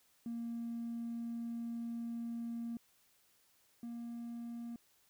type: tone pair in turn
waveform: triangle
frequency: 233.1 / 235.1 Hz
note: A#3 / A#3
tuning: 0 / +15 cents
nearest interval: unison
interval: 15 cents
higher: second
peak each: -35 / -39 dBFS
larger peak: first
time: 0.26-2.77 / 3.83-4.76 s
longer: first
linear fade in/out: 2 ms
effects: tanh soft clip ceiling -35 dBFS + white hiss -71 dBFS RMS until 5.09 s